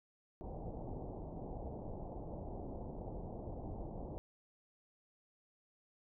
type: low-pass noise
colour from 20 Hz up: pink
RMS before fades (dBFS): -45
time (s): 0.41-4.18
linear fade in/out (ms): 0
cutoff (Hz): 840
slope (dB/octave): 48
effects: none